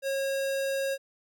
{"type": "tone", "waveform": "square", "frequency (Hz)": 544, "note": "C#5", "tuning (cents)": -33, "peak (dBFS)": -28, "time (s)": [0.02, 0.98], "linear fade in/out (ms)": 50, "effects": []}